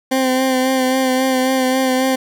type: tone with vibrato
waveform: 20% pulse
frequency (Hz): 260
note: C4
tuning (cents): -11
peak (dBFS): -9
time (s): 0.11-2.16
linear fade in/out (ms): 10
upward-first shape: sine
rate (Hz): 3.7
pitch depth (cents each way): 26
effects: none

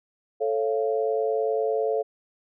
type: chord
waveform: sine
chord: A augmented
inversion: none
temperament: just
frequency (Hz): 440 / 550 / 687.5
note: A4 / C#5 / E#5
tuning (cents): 0 / -14 / -27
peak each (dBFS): -24 / -28 / -29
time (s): 0.4-2.03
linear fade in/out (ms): 20
effects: none

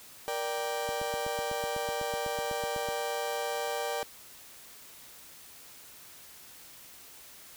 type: chord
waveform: 35% pulse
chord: G minor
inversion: first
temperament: just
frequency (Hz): 470.4 / 588 / 784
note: Bb4 / D5 / G5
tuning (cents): +16 / +2 / 0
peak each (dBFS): -34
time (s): 0.28-4.03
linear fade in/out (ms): 0
type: click train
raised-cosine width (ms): 3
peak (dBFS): -29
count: 17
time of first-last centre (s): 0.89-2.888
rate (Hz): 8.01
effects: white hiss -51 dBFS RMS until 7.56 s

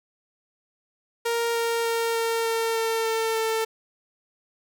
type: tone with pitch steps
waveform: sawtooth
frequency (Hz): 466.2 / 463.2 / 460.3 / 457.4 / 454.5 / 451.6 / 448.8 / 445.9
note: A#4 / A#4 / A#4 / A#4 / A#4 / A4 / A4 / A4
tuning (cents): 0 / -11 / -22 / -33 / -44 / +45 / +34 / +23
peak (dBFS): -19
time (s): 1.25-3.65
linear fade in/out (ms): 10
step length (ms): 300
effects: none

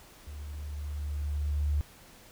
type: tone with level ramp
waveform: sine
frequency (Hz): 73.42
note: D2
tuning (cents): 0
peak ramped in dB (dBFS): -39 to -24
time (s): 0.27-1.81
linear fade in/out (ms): 0
effects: pink hiss -54 dBFS RMS until 2.31 s

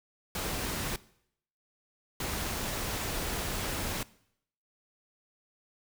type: noise bursts at uneven times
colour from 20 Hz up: pink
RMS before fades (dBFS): -34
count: 2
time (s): 0.35-0.96 / 2.2-4.03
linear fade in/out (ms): 2
effects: noise-tail reverb RT60 0.7 s tail -20 dB re dry

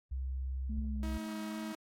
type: tone with pitch glide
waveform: sine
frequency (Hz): 65.41 to 64.25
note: C2 to C2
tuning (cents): 0 to -31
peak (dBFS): -34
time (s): 0.11-1.18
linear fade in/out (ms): 10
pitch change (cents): -31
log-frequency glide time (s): 0.87-1
type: tone with vibrato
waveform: sine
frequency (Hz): 215.6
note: A3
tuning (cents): -35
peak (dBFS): -39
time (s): 0.69-1.73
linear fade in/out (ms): 10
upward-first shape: sine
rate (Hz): 2.4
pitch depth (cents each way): 27
type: tone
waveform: sawtooth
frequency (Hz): 318.4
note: D#4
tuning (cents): +40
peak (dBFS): -38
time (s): 1.03-1.75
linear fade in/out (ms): 0
effects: AAC 48 kbps

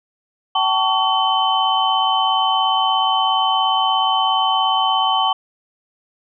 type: tone cluster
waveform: sine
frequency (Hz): 766 / 883 / 1127 / 3059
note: G5 / A5 / C#6 / G7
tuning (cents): -40 / +6 / +28 / -43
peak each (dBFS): -20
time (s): 0.55-5.33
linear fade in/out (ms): 5
effects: none

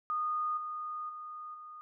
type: tone with level steps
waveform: sine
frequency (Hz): 1230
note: D#6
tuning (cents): -20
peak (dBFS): -30 / -36 / -41 / -45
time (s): 0.1-1.81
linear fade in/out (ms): 0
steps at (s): 0.57 / 1.09 / 1.54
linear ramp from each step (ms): 5
effects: none

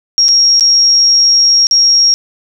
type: tone with dropouts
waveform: sine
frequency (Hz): 5588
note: F8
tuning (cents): 0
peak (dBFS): -5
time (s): 0.18-2.14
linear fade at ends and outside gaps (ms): 0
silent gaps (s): 0.283-0.288 / 0.597-0.608 / 1.669-1.711
effects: none

